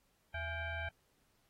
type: tone with frequency modulation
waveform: sine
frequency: 833 Hz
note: G#5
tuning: 5 cents sharp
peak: -37 dBFS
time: 0.34-0.89 s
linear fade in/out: 5 ms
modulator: 751 Hz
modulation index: 2
effects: pink hiss -75 dBFS RMS until 1.49 s + AAC 48 kbps